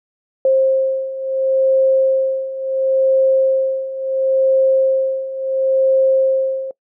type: beating tone pair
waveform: sine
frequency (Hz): 530 / 530.72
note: C5 / C5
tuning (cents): +22 / +25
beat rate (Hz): 0.72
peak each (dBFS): -18 / -14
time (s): 0.45-6.71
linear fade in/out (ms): 2
effects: noise-tail reverb RT60 0.1 s tail -22 dB re dry